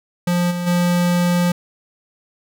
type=tone with level steps; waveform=square; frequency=175.8 Hz; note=F3; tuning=12 cents sharp; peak=-16 / -22 / -15 dBFS; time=0.27-1.52 s; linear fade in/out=5 ms; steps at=0.5 / 0.66 s; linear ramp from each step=20 ms; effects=none